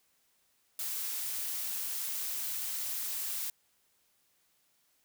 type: noise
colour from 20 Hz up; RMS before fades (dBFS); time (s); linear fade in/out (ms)
blue; -36; 0.79-3.5; 2
effects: white hiss -72 dBFS RMS until 5.04 s